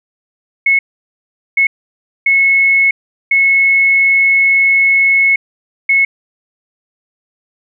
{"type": "tone bursts at uneven times", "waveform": "sine", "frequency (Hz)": 2189, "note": "C#7", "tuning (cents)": -22, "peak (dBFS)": -7, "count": 5, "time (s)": [[0.66, 0.79], [1.57, 1.67], [2.26, 2.91], [3.31, 5.36], [5.89, 6.05]], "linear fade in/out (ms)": 5, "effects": []}